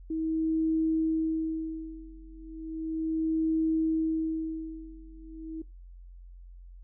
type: tone with tremolo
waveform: sine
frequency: 320 Hz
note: D#4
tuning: 49 cents sharp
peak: -23 dBFS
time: 0.1-5.62 s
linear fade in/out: 5 ms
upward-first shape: sine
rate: 0.35 Hz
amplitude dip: 95%
effects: noise-tail reverb RT60 0.2 s tail -19 dB re dry + added 44 Hz sine -45 dBFS peak until 6.83 s